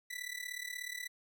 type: tone with amplitude modulation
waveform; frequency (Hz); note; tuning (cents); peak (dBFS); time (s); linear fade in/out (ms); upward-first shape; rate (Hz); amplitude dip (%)
sawtooth; 1976; B6; 0; -33; 0.1-1.08; 10; sine; 36.6; 85
effects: none